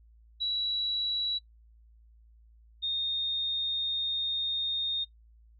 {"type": "tone pair in turn", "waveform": "sine", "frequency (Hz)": [3913, 3680], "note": ["B7", "A#7"], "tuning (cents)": [-17, -23], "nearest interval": "minor second", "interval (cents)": 106, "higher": "first", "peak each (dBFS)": -28, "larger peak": "neither", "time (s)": [[0.4, 1.39], [2.82, 5.05]], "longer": "second", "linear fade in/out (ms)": 20, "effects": ["noise-tail reverb RT60 0.1 s tail -18 dB re dry", "added 56 Hz sine -55 dBFS peak until 5.59 s"]}